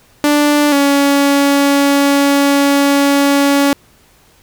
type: tone pair in turn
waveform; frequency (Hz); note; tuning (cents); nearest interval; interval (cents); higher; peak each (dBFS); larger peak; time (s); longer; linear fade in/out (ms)
sawtooth; 293.7 / 281.4; D4 / C#4; 0 / +26; minor second; 74; first; -5; neither; 0.24-0.72 / 0.72-3.73; second; 0
effects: pink hiss -49 dBFS RMS until 4.42 s